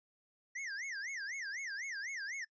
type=tone with vibrato; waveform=square; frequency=1864.7 Hz; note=A#6; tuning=in tune; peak=-40 dBFS; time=0.55-2.45 s; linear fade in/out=10 ms; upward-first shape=sine; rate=4 Hz; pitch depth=290 cents each way; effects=noise-tail reverb RT60 0.1 s tail -23 dB re dry + resampled to 16000 Hz